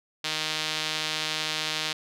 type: tone with band-pass filter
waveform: sawtooth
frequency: 155.56 Hz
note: D#3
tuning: in tune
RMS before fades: -30 dBFS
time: 0.24-1.93 s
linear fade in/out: 5 ms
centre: 3800 Hz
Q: 1.6
effects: none